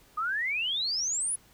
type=exponential sweep; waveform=sine; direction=up; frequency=1205 to 10548 Hz; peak=-27 dBFS; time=0.17-1.36 s; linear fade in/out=10 ms; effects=pink hiss -59 dBFS RMS until 1.53 s